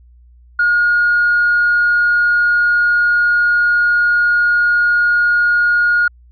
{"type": "tone", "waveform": "sine", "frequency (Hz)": 1433, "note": "F6", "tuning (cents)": 44, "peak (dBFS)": -9, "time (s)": [0.59, 6.08], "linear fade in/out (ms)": 5, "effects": ["tanh soft clip ceiling -6 dBFS", "added 60 Hz sine -42 dBFS peak until 6.31 s"]}